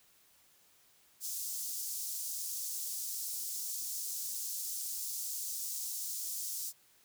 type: high-pass noise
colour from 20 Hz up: pink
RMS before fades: -39 dBFS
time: 1.2-6.73 s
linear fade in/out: 50 ms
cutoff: 5700 Hz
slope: 24 dB/octave
effects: white hiss -66 dBFS RMS until 7.04 s